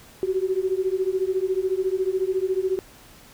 sine beating tone pair, 370 / 384 Hz, F#4 / G4, 0 / -36 cents, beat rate 14 Hz, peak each -24 dBFS, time 0.23-2.79 s, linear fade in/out 0 ms, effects pink hiss -49 dBFS RMS until 3.33 s

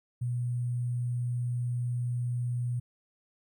sine tone with sample-and-hold, 121.9 Hz, B2, 22 cents flat, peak -28 dBFS, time 0.21-2.8 s, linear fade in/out 10 ms, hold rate 8820 Hz, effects none

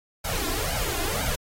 pink noise with flanger, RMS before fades -28 dBFS, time 0.24-1.36 s, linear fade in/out 10 ms, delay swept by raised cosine 1.3 to 2.9 ms, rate 2 Hz, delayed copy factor +0.95, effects AAC 48 kbps

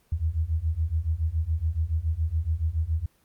sine beating tone pair, 76.7 / 83.8 Hz, D#2 / E2, -24 / +29 cents, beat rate 7.1 Hz, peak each -27 / -26 dBFS, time 0.12-3.06 s, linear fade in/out 5 ms, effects pink hiss -65 dBFS RMS until 3.24 s + Opus 24 kbps

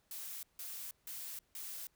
blue noise bursts, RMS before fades -45 dBFS, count 4, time 0.11-1.87 s, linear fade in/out 2 ms, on 320 ms, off 160 ms, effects pink hiss -75 dBFS RMS until 1.95 s

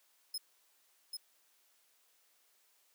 sawtooth tone with echo, 5130 Hz, E8, 48 cents flat, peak -34 dBFS, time 0.34-0.38 s, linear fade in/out 5 ms, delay 790 ms, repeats 1, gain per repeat -3 dB, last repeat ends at 1.17 s, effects white hiss -71 dBFS RMS until 2.94 s + high-pass 400 Hz 12 dB/octave

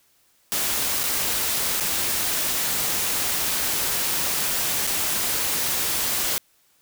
white noise with dropouts, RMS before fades -24 dBFS, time 0.52-6.38 s, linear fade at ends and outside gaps 0 ms, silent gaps 1.033-1.038 / 1.8-1.807 / 4.868-4.873 s, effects white hiss -62 dBFS RMS until 6.81 s

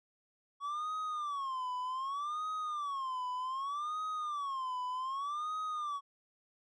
triangle tone with vibrato, 1121 Hz, C#6, 19 cents sharp, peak -33 dBFS, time 0.6-6.01 s, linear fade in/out 50 ms, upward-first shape sine, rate 0.65 Hz, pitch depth 200 cents each way, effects resampled to 22050 Hz

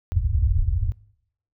white low-pass noise, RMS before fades -21 dBFS, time 0.12-0.92 s, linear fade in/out 0 ms, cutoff 110 Hz, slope 96 dB/octave, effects noise-tail reverb RT60 0.7 s tail -23 dB re dry

